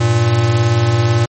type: beating tone pair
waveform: square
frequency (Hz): 99 / 117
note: G2 / A#2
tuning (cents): +18 / +7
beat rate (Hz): 18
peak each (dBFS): -19 / -12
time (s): 0-1.26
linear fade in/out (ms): 10
effects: MP3 32 kbps